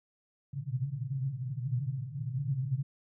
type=band-pass noise; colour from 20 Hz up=white; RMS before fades=-34 dBFS; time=0.53-2.83 s; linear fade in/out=10 ms; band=120 to 140 Hz; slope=96 dB/octave; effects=none